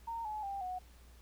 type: tone with pitch steps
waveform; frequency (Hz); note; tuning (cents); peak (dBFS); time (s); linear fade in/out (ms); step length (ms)
sine; 920 / 853.4 / 791.7 / 734.4; A#5 / G#5 / G5 / F#5; -23 / +47 / +17 / -13; -37; 0.07-0.79; 10; 180
effects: added 60 Hz sine -56 dBFS peak until 1.21 s + pink hiss -64 dBFS RMS until 1.21 s